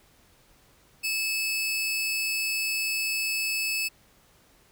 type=tone pair together; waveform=sawtooth; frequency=2605 / 4516 Hz; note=E7 / C#8; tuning=-21 / +31 cents; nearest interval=minor seventh; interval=952 cents; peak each=-23 / -34 dBFS; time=1.03-3.89 s; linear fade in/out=20 ms; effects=pink hiss -60 dBFS RMS until 4.71 s